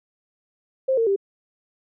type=tone with pitch steps; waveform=sine; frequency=527 / 456.1 / 394.8 Hz; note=C5 / A#4 / G4; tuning=+12 / -38 / +12 cents; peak=-17 dBFS; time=0.88-1.162 s; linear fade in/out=10 ms; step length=94 ms; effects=none